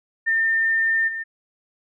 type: tone with level steps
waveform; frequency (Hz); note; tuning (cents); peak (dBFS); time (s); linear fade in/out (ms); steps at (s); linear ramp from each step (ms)
sine; 1806; A6; +45; -17 / -26; 0.26-1.24; 20; 1.07; 20
effects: none